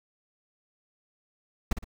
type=noise with echo; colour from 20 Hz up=brown; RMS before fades=-22 dBFS; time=1.71-1.73 s; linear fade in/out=5 ms; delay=57 ms; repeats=2; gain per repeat=-9 dB; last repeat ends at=1.844 s; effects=none